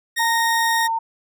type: tone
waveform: sawtooth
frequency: 1859 Hz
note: A#6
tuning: 5 cents flat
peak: -16 dBFS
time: 0.16-0.88 s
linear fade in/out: 20 ms
type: tone with pitch glide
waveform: sine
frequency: 913 to 907.2 Hz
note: A#5 to A#5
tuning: -36 to -47 cents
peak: -19 dBFS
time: 0.19-0.99 s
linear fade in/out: 10 ms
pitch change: -11 cents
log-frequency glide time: 0.33-0.85 s
effects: none